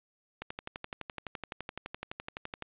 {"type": "click train", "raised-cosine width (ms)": 0.3, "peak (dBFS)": -21, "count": 27, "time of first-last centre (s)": [0.42, 2.623], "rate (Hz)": 11.8, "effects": ["resampled to 8000 Hz", "10-bit"]}